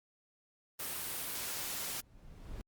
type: noise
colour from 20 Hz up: white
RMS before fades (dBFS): -39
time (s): 0.79-2.01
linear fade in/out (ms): 10
type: noise with exponential growth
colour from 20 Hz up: brown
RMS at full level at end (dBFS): -42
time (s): 1.46-2.61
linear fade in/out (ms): 0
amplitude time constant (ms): 250
effects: Opus 32 kbps